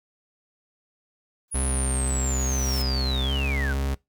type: noise with exponential growth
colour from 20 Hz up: white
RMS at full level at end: -35 dBFS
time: 1.48-2.82 s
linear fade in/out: 2 ms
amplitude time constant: 290 ms
type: linear sweep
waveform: sine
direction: down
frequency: 10450 to 1402 Hz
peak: -28 dBFS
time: 1.51-3.74 s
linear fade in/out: 20 ms
type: tone with pitch glide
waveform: 40% pulse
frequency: 65.41 to 68.15 Hz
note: C2 to C#2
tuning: 0 to -29 cents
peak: -23 dBFS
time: 1.54-3.95 s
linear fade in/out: 10 ms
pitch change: +71 cents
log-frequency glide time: 3.22-3.33 s
effects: noise-tail reverb RT60 0.2 s tail -23 dB re dry